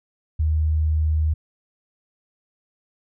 sine tone, 77.78 Hz, D#2, in tune, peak -17 dBFS, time 0.39-1.34 s, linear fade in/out 10 ms, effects none

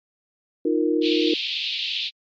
sine chord, Eb suspended second, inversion none, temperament equal, 311.1 / 349.2 / 466.2 Hz, Eb4 / F4 / Bb4, 0 / 0 / 0 cents, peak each -21 / -23 / -24 dBFS, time 0.65-1.34 s, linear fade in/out 5 ms
white band-pass noise, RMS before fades -27 dBFS, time 1.01-2.11 s, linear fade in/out 50 ms, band 2600 to 4100 Hz, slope 48 dB/octave
effects MP3 48 kbps

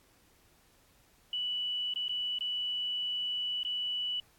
sine tone with dropouts, 2960 Hz, F#7, in tune, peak -31 dBFS, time 1.33-4.2 s, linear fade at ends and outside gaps 2 ms, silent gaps 1.938-1.959 / 2.082-2.093 / 2.386-2.408 / 3.632-3.649 s, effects pink hiss -65 dBFS RMS until 4.38 s + AAC 64 kbps

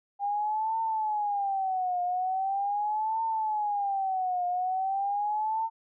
sine tone with vibrato, 801 Hz, G5, 37 cents sharp, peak -26 dBFS, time 0.19-5.7 s, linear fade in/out 50 ms, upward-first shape triangle, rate 0.41 Hz, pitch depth 210 cents each way, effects none

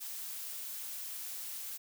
blue noise, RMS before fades -42 dBFS, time 0-1.78 s, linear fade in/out 20 ms, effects none

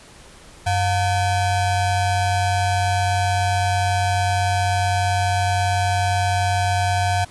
square ring-modulated tone, 404.6 Hz, G#4, 45 cents flat, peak -15 dBFS, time 0.66-7.25 s, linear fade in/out 10 ms, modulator 310 Hz, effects pink hiss -45 dBFS RMS until 7.3 s + resampled to 24000 Hz

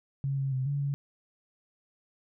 sine tone with pitch steps, 137.7 / 136.1 / 130.4 / 142.1 / 140.8 Hz, C#3 / C#3 / C3 / C#3 / C#3, -11 / -31 / -5 / +43 / +27 cents, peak -27 dBFS, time 0.24-0.94 s, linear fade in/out 0 ms, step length 140 ms, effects none

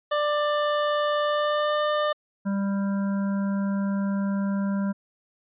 25% pulse tone with pitch glide, 592 to 599.2 Hz, D5 to D5, +14 to +35 cents, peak -18 dBFS, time 0.11-2.13 s, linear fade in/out 10 ms, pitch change +21 cents, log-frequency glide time 1.24-1.81 s
harmonic tone, 197.8 Hz, G3, 16 cents sharp, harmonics 1 / 3 / 5 / 7 / 8, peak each -23 / -37 / -40 / -42 / -45 dBFS, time 2.45-4.93 s, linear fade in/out 20 ms
effects resampled to 8000 Hz

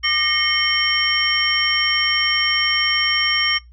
sine tone cluster, 1201 / 1852 / 2165 / 3095 / 5540 Hz, D6 / A#6 / C#7 / G7 / F8, +38 / -12 / -41 / -23 / -15 cents, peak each -27 / -24 / -21 / -20 / -22 dBFS, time 0.03-3.59 s, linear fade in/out 20 ms, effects noise-tail reverb RT60 0.2 s tail -23 dB re dry + added 60 Hz sine -42 dBFS peak until 3.72 s

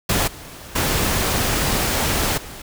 pink noise with level steps, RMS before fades -19 / -38 / -20 / -36 dBFS, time 0.09-2.62 s, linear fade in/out 5 ms, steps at 0.27 / 0.75 / 2.37 s, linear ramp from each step 10 ms, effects none

